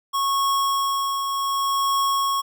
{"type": "tone with tremolo", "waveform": "square", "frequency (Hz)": 1100, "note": "C#6", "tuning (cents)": -14, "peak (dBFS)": -19, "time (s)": [0.13, 2.42], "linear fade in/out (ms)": 20, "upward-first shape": "triangle", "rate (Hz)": 0.67, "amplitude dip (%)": 45, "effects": []}